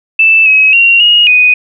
sine tone with pitch steps, 2643 / 2555 / 2753 / 2873 / 2489 Hz, E7 / D#7 / F7 / F7 / D#7, +4 / +45 / -25 / +48 / 0 cents, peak -3 dBFS, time 0.19-1.54 s, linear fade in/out 5 ms, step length 270 ms, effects none

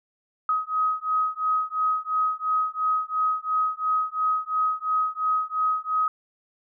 sine beating tone pair, 1262 / 1264.9 Hz, D#6 / D#6, +24 / +28 cents, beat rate 2.9 Hz, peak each -25 dBFS, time 0.49-6.08 s, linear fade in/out 2 ms, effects none

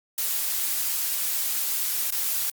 blue noise with dropouts, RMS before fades -26 dBFS, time 0.18-2.5 s, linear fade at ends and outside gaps 2 ms, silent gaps 2.106-2.122 s, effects Opus 48 kbps

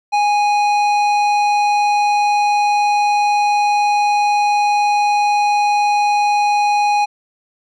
triangle tone with tanh clipping, 827 Hz, G#5, 8 cents flat, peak -14 dBFS, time 0.12-7.06 s, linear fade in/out 20 ms, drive 17 dB, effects none

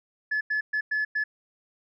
sine tone bursts at uneven times, 1718 Hz, A6, 42 cents flat, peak -22 dBFS, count 5, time 0.31-0.41 / 0.5-0.61 / 0.73-0.81 / 0.91-1.05 / 1.15-1.24 s, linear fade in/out 10 ms, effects tanh soft clip ceiling -21 dBFS

